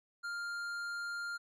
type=tone with tanh clipping; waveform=triangle; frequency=1400 Hz; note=F6; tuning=4 cents sharp; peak=-39 dBFS; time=0.23-1.38 s; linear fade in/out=20 ms; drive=15 dB; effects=none